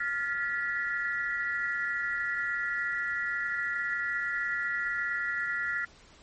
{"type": "tone cluster", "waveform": "sine", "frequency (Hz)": [1400, 1734, 1944], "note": ["F6", "A6", "B6"], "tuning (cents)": [4, -26, -28], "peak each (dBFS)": [-33, -34, -32], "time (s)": [0, 5.85], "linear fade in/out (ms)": 5, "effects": ["pink hiss -56 dBFS RMS until 6.22 s", "MP3 32 kbps"]}